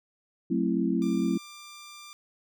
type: chord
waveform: sine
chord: F# half-diminished seventh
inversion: none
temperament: just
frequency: 185 / 222 / 266.4 / 333 Hz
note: F#3 / A3 / C4 / E4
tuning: 0 / +16 / +31 / +18 cents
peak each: -29 dBFS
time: 0.5-1.38 s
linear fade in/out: 10 ms
type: tone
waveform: 10% pulse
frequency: 1187 Hz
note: D6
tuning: 18 cents sharp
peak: -36 dBFS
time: 1.02-2.13 s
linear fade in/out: 0 ms
effects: none